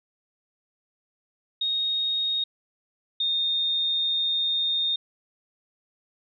sine tone pair in turn, 3729 / 3667 Hz, A#7 / A#7, 0 / -29 cents, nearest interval unison, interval 29 cents, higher first, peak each -23 / -22 dBFS, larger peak second, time 1.61-2.44 / 3.2-4.96 s, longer second, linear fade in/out 5 ms, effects none

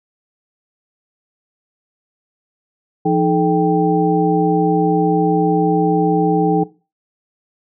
sine tone cluster, 171.1 / 311 / 431.1 / 785 Hz, F3 / D#4 / A4 / G5, -35 / -1 / -35 / +2 cents, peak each -18 dBFS, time 3.05-6.64 s, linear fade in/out 10 ms, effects noise-tail reverb RT60 0.3 s tail -18 dB re dry

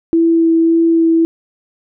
sine tone with vibrato, 330 Hz, E4, 2 cents sharp, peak -8 dBFS, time 0.13-1.25 s, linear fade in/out 0 ms, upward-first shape sine, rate 1.8 Hz, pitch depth 10 cents each way, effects none

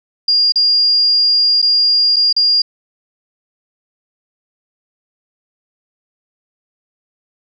sine tone with dropouts, 4820 Hz, D8, 44 cents sharp, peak -9 dBFS, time 0.28-2.62 s, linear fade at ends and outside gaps 5 ms, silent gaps 0.522-0.557 / 1.618-1.625 / 2.161-2.165 / 2.328-2.364 s, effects none

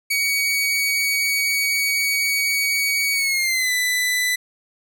sawtooth tone with pitch glide, 2252 to 1994.7 Hz, C#7 to B6, +27 to +17 cents, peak -15 dBFS, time 0.1-4.36 s, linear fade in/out 10 ms, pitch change -210 cents, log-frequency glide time 3.14-3.72 s, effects none

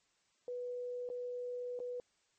sine tone with dropouts, 492 Hz, B4, 7 cents flat, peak -38 dBFS, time 0.48-2 s, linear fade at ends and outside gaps 1 ms, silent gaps 1.09-1.1 / 1.791-1.801 s, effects white hiss -75 dBFS RMS until 2.38 s + MP3 32 kbps

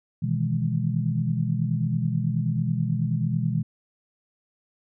sine chord, E major seventh, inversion second, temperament equal, 123.47 / 155.56 / 164.81 / 207.7 Hz, B2 / D#3 / E3 / G#3, 0 / 0 / 0 / 0 cents, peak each -26 / -28 / -27 / -30 dBFS, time 0.22-3.63 s, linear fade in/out 10 ms, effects none

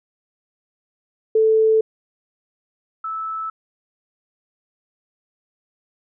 sine tone pair in turn, 440 / 1310.2 Hz, A4 / E6, 0 / -11 cents, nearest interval octave + perfect fifth, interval 1889 cents, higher second, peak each -12 / -24 dBFS, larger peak first, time 1.35-1.81 / 3.04-3.5 s, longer neither, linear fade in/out 5 ms, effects none

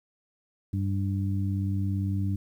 harmonic tone, 97.7 Hz, G2, 5 cents flat, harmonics 1 / 2 / 3, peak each -26 / -32 / -36 dBFS, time 0.73-2.36 s, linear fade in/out 5 ms, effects 10-bit

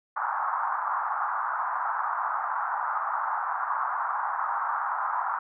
pink band-pass noise, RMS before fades -29 dBFS, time 0.16-5.39 s, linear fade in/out 5 ms, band 830 to 1400 Hz, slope 48 dB/octave, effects none

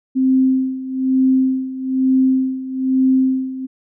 sine tone with tremolo, 261.6 Hz, C4, in tune, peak -10 dBFS, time 0.15-3.67 s, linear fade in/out 20 ms, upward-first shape sine, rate 1.1 Hz, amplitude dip 80%, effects none

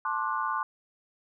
sine chord, D dominant seventh, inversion second, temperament just, 881 / 1057.2 / 1174.7 / 1468.3 Hz, A5 / C6 / D6 / F#6, +2 / +18 / 0 / -14 cents, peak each -34 / -31 / -32 / -35 dBFS, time 0.05-0.63 s, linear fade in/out 2 ms, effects none

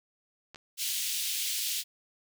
clicks, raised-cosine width 0.2 ms, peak -29 dBFS, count 2, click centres 0.546 / 0.559 s
pink high-pass noise, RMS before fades -32 dBFS, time 0.77-1.84 s, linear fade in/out 50 ms, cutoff 2900 Hz, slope 24 dB/octave
effects none

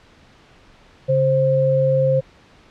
sine tone pair together, 139.24 / 527 Hz, C#3 / C5, +8 / +12 cents, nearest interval octave + major seventh, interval 2304 cents, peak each -19 / -15 dBFS, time 1.08-2.21 s, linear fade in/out 20 ms, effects pink hiss -50 dBFS RMS until 2.7 s + low-pass 4000 Hz 12 dB/octave

